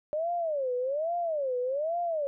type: tone with vibrato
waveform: sine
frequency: 587.3 Hz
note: D5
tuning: in tune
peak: -27 dBFS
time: 0.13-2.27 s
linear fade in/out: 0 ms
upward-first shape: sine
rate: 1.2 Hz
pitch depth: 300 cents each way
effects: none